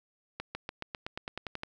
accelerating click train, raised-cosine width 0.3 ms, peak -20 dBFS, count 12, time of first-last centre 0.4-1.634 s, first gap 150 ms, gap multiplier 0.94, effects none

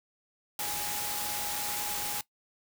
sine tone in noise, 830.6 Hz, G#5, in tune, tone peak -40 dBFS, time 0.59-2.21 s, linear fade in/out 2 ms, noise white, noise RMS -34 dBFS, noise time 0.59-2.21 s, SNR -9 dB, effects noise-tail reverb RT60 0.1 s tail -19 dB re dry

